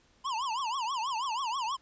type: tone with vibrato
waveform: square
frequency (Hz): 987.8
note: B5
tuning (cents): 0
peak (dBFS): -31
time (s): 0.24-1.77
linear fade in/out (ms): 20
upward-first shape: triangle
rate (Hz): 6.2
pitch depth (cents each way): 260
effects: pink hiss -65 dBFS RMS until 1.81 s + resampled to 16000 Hz